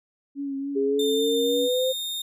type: tone with vibrato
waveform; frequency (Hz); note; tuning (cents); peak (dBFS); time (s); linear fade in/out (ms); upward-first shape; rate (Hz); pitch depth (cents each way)
sine; 277.2; C#4; 0; -27; 0.35-1.69; 50; triangle; 3.5; 37
type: exponential sweep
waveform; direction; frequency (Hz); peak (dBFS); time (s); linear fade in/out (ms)
sine; up; 405.2 to 523.3; -21; 0.75-1.93; 20
type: tone with pitch glide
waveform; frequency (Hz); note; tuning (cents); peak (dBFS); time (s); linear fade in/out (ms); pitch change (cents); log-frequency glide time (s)
40% pulse; 3607 to 3666; A7 to A#7; +42 to -30; -27; 0.99-2.22; 5; +28; 1.39-1.74
effects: none